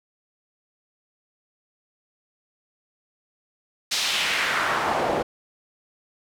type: noise with band-pass filter sweep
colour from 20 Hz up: pink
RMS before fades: -24 dBFS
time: 3.91-5.23 s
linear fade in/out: 10 ms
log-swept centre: 4600 to 520 Hz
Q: 1.5
effects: none